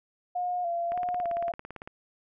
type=tone with vibrato; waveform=sine; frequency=701 Hz; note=F5; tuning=6 cents sharp; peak=-27 dBFS; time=0.35-1.52 s; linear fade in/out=10 ms; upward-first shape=square; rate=1.7 Hz; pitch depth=39 cents each way
type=click train; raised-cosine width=0.5 ms; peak=-25 dBFS; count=18; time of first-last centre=0.92-1.875 s; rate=17.8 Hz
effects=none